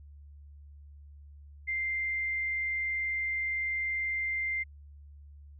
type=tone; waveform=sine; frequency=2093 Hz; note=C7; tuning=in tune; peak=-29 dBFS; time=1.67-4.64 s; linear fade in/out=20 ms; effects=added 72 Hz sine -48 dBFS peak until 5.59 s